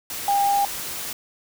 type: tone in noise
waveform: sine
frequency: 803 Hz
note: G5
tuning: 41 cents sharp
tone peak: -17 dBFS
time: 0.28-0.65 s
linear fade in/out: 2 ms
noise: white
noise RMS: -31 dBFS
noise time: 0.1-1.13 s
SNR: +11 dB
effects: none